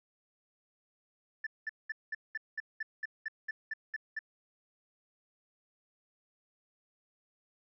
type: tone bursts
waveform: sine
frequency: 1760 Hz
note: A6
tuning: in tune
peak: -32 dBFS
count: 13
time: 1.44-4.191 s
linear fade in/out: 5 ms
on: 27 ms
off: 200 ms
effects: tanh soft clip ceiling -31 dBFS